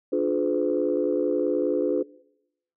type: chord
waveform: sine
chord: D diminished seventh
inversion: none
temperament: just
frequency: 293.7 / 352.4 / 422.9 / 507.5 Hz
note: D4 / F4 / Ab4 / Cb5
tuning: 0 / +16 / +31 / +47 cents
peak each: -26 dBFS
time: 0.12-2.03 s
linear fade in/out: 10 ms
effects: noise-tail reverb RT60 0.8 s tail -21 dB re dry + tanh soft clip ceiling -12 dBFS